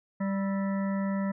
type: harmonic tone with a mistuned harmonic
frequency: 196 Hz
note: G3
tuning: in tune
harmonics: 1 / 3 / 5 / 7 / 9 / 10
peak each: -27 / -37 / -41 / -44 / -46 / -47 dBFS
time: 0.2-1.32 s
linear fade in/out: 10 ms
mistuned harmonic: 7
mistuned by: -62 cents
effects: none